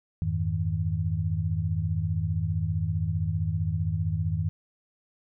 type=tone cluster; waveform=sine; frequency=86.8 / 102.1 / 157.7 Hz; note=F2 / G#2 / D#3; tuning=-10 / -29 / +24 cents; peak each=-29 dBFS; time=0.22-4.49 s; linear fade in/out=0 ms; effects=none